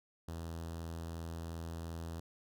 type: tone with notch filter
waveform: sawtooth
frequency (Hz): 82.8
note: E2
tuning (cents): +8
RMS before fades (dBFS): -43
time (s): 0.28-2.2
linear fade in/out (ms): 5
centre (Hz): 2200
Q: 1.5
effects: none